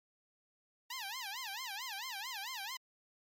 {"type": "tone with vibrato", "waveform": "10% pulse", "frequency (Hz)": 906, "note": "A#5", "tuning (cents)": -50, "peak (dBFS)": -32, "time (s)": [0.9, 2.77], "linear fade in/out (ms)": 5, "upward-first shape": "sine", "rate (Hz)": 4.5, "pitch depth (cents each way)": 270, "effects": ["MP3 64 kbps"]}